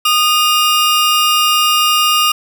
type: tone pair together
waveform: 40% pulse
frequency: 1231.3 / 2824 Hz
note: D#6 / F7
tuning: -18 / +19 cents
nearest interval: octave + major second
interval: 1437 cents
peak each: -12 dBFS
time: 0.05-2.32 s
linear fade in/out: 5 ms
effects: none